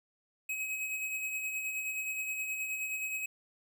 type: tone with tremolo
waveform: square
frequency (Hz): 2546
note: D#7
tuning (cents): +39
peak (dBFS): -33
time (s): 0.49-3.26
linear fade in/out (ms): 5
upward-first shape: sine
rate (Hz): 9.5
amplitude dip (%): 40
effects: none